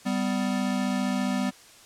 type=tone pair together; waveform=square; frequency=196 / 250.9 Hz; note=G3 / B3; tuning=0 / +28 cents; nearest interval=major third; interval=428 cents; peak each=-28 dBFS; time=0.05-1.51 s; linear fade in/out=20 ms; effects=white hiss -51 dBFS RMS until 1.85 s + low-pass 9000 Hz 12 dB/octave